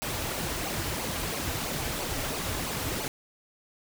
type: noise with flanger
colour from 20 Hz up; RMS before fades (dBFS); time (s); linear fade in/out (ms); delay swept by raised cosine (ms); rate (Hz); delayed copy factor
pink; -32; 0.02-3.08; 0; 0.55 to 5.55; 3; -0.6
effects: none